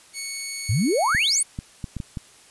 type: tone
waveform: 10% pulse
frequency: 2217 Hz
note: C#7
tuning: in tune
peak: -20 dBFS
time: 0.13-1.44 s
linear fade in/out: 50 ms
type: exponential sweep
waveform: sine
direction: up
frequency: 90.4 to 9940 Hz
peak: -18 dBFS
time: 0.69-1.43 s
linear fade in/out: 5 ms
type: clicks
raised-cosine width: 5 ms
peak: -17 dBFS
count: 6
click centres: 1.149 / 1.589 / 1.842 / 1.967 / 2.002 / 2.172 s
effects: white hiss -51 dBFS RMS until 2.5 s + resampled to 24000 Hz